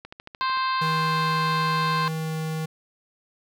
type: click train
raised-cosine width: 0.3 ms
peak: -23 dBFS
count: 8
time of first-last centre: 0.05-0.572 s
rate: 13.4 Hz
type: harmonic tone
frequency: 523.3 Hz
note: C5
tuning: in tune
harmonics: 2 / 3 / 4 / 5 / 6 / 7 / 8 / 9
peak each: -23 / -31 / -38 / -36 / -41 / -38 / -35 / -41 dBFS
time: 0.41-2.08 s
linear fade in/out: 0 ms
type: tone with pitch glide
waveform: square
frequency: 159.4 to 158.48 Hz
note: D#3 to D#3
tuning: +42 to +32 cents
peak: -27 dBFS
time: 0.81-2.66 s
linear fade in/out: 10 ms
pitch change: -10 cents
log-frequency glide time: 2.14-2.37 s
effects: none